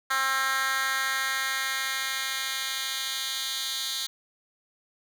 10% pulse tone with high-pass filter sweep, 266.5 Hz, C4, 32 cents sharp, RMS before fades -29 dBFS, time 0.1-4.07 s, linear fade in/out 10 ms, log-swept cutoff 1400 to 3600 Hz, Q 1.9, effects none

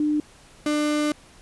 sine / 35% pulse tone pair in turn, 300 / 298.7 Hz, D4 / D4, +37 / +29 cents, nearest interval unison, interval 8 cents, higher first, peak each -19 dBFS, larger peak neither, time 0-0.2 / 0.66-1.12 s, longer second, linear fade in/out 2 ms, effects pink hiss -51 dBFS RMS until 1.41 s + resampled to 24000 Hz

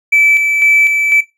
triangle tone with tremolo, 2313 Hz, D7, 27 cents flat, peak -3 dBFS, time 0.12-1.21 s, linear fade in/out 10 ms, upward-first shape square, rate 2 Hz, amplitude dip 45%, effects noise-tail reverb RT60 0.2 s tail -17 dB re dry + tanh soft clip ceiling -1 dBFS

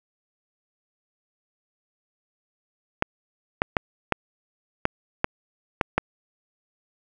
clicks, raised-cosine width 0.5 ms, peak -4 dBFS, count 8, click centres 3.024 / 3.619 / 3.768 / 4.123 / 4.854 / 5.244 / 5.812 / 5.98 s, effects none

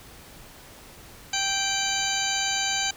harmonic tone with a mistuned harmonic, 784 Hz, G5, in tune, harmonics 1 / 2 / 3 / 4 / 5 / 6 / 8 / 9, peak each -32 / -32 / -32 / -32 / -32 / -32 / -32 / -32 dBFS, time 1.33-2.91 s, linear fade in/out 5 ms, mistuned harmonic 4, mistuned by -49 cents, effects pink hiss -47 dBFS RMS until 2.96 s

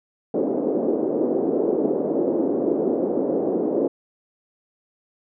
pink band-pass noise, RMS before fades -22 dBFS, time 0.34-3.88 s, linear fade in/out 5 ms, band 290 to 490 Hz, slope 24 dB/octave, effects none

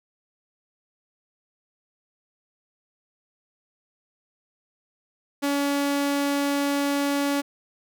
sawtooth tone, 283.2 Hz, C#4, 37 cents sharp, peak -18 dBFS, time 5.42-7.42 s, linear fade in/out 20 ms, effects none

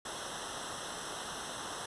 pink noise with comb filter, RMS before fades -41 dBFS, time 0.05-1.86 s, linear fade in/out 5 ms, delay 0.43 ms, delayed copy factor -0.9, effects resampled to 24000 Hz

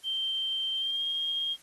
sine tone with pitch glide, 3136 to 3232 Hz, G7 to G#7, 0 to -48 cents, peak -28 dBFS, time 0.03-1.57 s, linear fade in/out 50 ms, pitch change +52 cents, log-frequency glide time 0.75-1.03 s, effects white hiss -57 dBFS RMS until 1.62 s + AAC 32 kbps

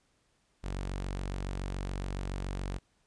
sawtooth tone, 47.1 Hz, F#1, 32 cents sharp, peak -30 dBFS, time 0.63-2.79 s, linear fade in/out 20 ms, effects pink hiss -72 dBFS RMS until 3.06 s + resampled to 22050 Hz

